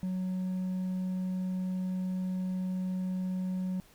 sine tone with hard clipping, 185 Hz, F#3, in tune, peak -31 dBFS, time 0.03-3.8 s, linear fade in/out 0 ms, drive 2 dB, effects pink hiss -60 dBFS RMS until 3.94 s

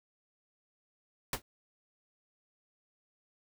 pink noise with exponential decay, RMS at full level -27 dBFS, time 1.33-1.42 s, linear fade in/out 2 ms, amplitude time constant 18 ms, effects none

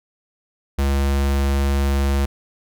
square tone, 69.3 Hz, C#2, in tune, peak -17 dBFS, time 0.78-2.26 s, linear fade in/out 10 ms, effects none

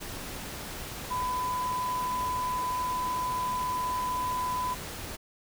sine tone in noise, 1002 Hz, B5, 25 cents sharp, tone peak -28 dBFS, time 1.1-4.75 s, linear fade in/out 20 ms, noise pink, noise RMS -39 dBFS, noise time 0-5.17 s, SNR +8 dB, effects none

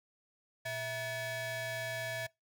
35% pulse ring-modulated tone, 536 Hz, C5, 42 cents sharp, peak -31 dBFS, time 0.65-2.27 s, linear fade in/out 10 ms, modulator 1190 Hz, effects noise-tail reverb RT60 0.2 s tail -23 dB re dry

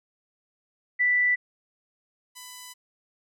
sine / 5% pulse tone pair in turn, 1975.5 / 998.4 Hz, B6 / B5, 0 / +19 cents, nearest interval octave, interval 1181 cents, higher first, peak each -19 / -29 dBFS, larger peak first, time 0.99-1.36 / 2.35-2.74 s, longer second, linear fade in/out 20 ms, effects none

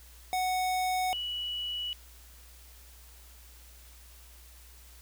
square / sine tone pair in turn, 740 / 2941 Hz, F#5 / F#7, 0 / -11 cents, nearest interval 2 octaves, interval 2389 cents, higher second, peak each -28 / -32 dBFS, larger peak first, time 0.33-1.13 / 1.13-1.93 s, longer neither, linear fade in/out 0 ms, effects added 60 Hz sine -52 dBFS peak until 5.01 s + white hiss -56 dBFS RMS until 5.01 s

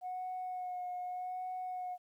sine tone with vibrato, 730 Hz, F#5, 24 cents flat, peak -36 dBFS, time 0.01-1.98 s, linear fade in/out 50 ms, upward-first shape sine, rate 0.83 Hz, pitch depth 20 cents each way, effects tanh soft clip ceiling -34 dBFS + 12-bit

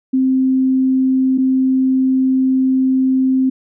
sine tone pair in turn, 261.6 / 261.6 Hz, C4 / C4, 0 / 0 cents, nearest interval unison, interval 0 cents, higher neither, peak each -11 dBFS, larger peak neither, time 0.13-1.38 / 1.38-3.5 s, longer second, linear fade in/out 10 ms, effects none

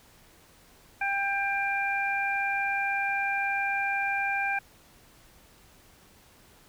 harmonic tone, 794 Hz, G5, 22 cents sharp, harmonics 1 / 2 / 3, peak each -30 / -30 / -30 dBFS, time 1.01-4.59 s, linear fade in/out 5 ms, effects pink hiss -57 dBFS RMS until 6.68 s

